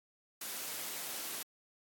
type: high-pass noise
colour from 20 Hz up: white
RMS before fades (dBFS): -41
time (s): 0.41-1.43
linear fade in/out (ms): 5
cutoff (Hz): 190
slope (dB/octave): 12
effects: AAC 64 kbps